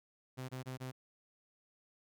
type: tone bursts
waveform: sawtooth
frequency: 129.1 Hz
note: C3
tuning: 23 cents flat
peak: -37 dBFS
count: 4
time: 0.37-0.919 s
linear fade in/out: 20 ms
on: 120 ms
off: 23 ms
effects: none